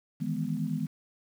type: chord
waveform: sine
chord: E major seventh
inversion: third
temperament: equal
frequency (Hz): 155.56 / 164.81 / 207.7 / 246.9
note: D#3 / E3 / G#3 / B3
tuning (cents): 0 / 0 / 0 / 0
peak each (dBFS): -34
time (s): 0.2-0.87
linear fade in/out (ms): 20
effects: 9-bit